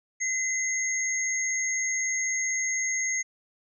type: tone pair together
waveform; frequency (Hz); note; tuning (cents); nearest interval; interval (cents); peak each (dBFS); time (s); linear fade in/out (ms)
sine; 2044 / 6489; C7 / G#8; -41 / -41; octave + minor sixth; 2000; -28; 0.2-3.23; 20
effects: none